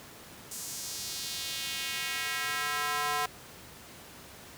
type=tone with high-pass filter sweep; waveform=square; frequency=146.83 Hz; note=D3; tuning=in tune; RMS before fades=-34 dBFS; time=0.51-3.26 s; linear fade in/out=5 ms; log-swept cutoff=7500 to 890 Hz; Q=1.5; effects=pink hiss -49 dBFS RMS until 4.57 s + high-pass 80 Hz 12 dB/octave